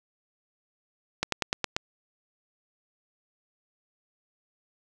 slowing click train, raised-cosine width 0.2 ms, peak -8 dBFS, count 6, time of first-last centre 1.23-1.765 s, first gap 93 ms, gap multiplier 1.07, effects none

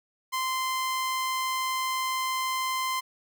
sawtooth tone, 1039 Hz, C6, 12 cents flat, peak -23 dBFS, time 0.32-3.01 s, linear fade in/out 20 ms, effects none

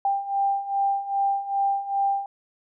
sine beating tone pair, 791 / 793.5 Hz, G5 / G5, +15 / +21 cents, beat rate 2.5 Hz, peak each -27 / -23 dBFS, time 0.05-2.26 s, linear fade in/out 2 ms, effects none

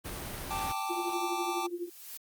pink noise, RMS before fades -39 dBFS, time 0.04-0.73 s, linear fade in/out 20 ms
square chord, G suspended second, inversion none, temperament just, 784 / 882 / 1176 Hz, G5 / A5 / D6, 0 / +4 / +2 cents, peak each -37 dBFS, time 0.5-1.67 s, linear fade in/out 10 ms
sine tone with tremolo, 349.2 Hz, F4, in tune, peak -30 dBFS, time 0.89-1.9 s, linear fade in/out 20 ms, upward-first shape triangle, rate 12 Hz, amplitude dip 90%
blue noise with exponential growth, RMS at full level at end -41 dBFS, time 1.34-2.17 s, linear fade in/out 0 ms, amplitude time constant 180 ms
effects Opus 32 kbps

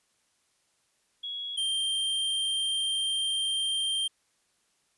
sine / square tone pair in turn, 3337 / 3167 Hz, G#7 / G7, +8 / +17 cents, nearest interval minor second, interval 91 cents, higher first, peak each -33 / -27 dBFS, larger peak second, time 1.23-1.57 / 1.57-4.08 s, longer second, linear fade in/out 10 ms, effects white hiss -71 dBFS RMS until 4.97 s + resampled to 24000 Hz

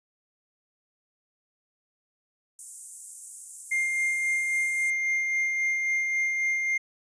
pink high-pass noise, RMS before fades -39 dBFS, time 2.59-4.9 s, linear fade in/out 0 ms, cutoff 7400 Hz, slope 48 dB/octave
triangle tone with tremolo, 2110 Hz, C7, 14 cents sharp, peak -21 dBFS, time 3.71-6.78 s, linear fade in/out 10 ms, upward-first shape sine, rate 3.7 Hz, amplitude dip 30%
effects resampled to 22050 Hz

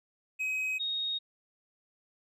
triangle / sine tone pair in turn, 2533 / 3736 Hz, D#7 / A#7, +30 / +3 cents, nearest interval perfect fifth, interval 673 cents, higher second, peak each -28 / -30 dBFS, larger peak first, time 0.39-0.79 / 0.79-1.19 s, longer neither, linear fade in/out 20 ms, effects none

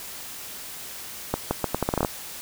accelerating click train, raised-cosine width 1 ms, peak -8 dBFS, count 11, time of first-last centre 1.34-2.048 s, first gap 170 ms, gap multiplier 0.78, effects white hiss -38 dBFS RMS until 2.41 s

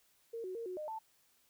sine tone with pitch steps, 459.8 / 371.2 / 461.7 / 366.6 / 610 / 883 Hz, A#4 / F#4 / A#4 / F#4 / D#5 / A5, -24 / +6 / -17 / -16 / -34 / +6 cents, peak -39 dBFS, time 0.33-0.99 s, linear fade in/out 10 ms, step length 110 ms, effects white hiss -71 dBFS RMS until 1.49 s

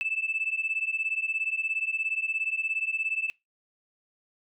sine beating tone pair, 2623 / 2640 Hz, E7 / E7, -9 / +2 cents, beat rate 17 Hz, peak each -29 dBFS, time 0.01-3.3 s, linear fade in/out 0 ms, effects noise-tail reverb RT60 0.2 s tail -23 dB re dry + tanh soft clip ceiling -19 dBFS

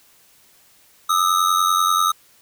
square ring-modulated tone, 1256 Hz, D#6, 16 cents sharp, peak -13 dBFS, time 1.09-2.12 s, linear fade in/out 10 ms, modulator 45.1 Hz, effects white hiss -54 dBFS RMS until 2.41 s

